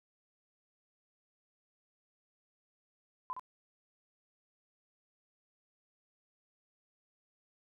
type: tone with echo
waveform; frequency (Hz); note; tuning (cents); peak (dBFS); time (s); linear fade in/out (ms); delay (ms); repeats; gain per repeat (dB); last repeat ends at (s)
sine; 1014; B5; +45; -35; 3.3-3.33; 0; 65; 1; -5; 3.395
effects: none